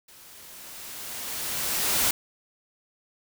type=noise with level ramp; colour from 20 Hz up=white; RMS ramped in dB=-51 to -22 dBFS; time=0.08-2.11 s; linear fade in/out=5 ms; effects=none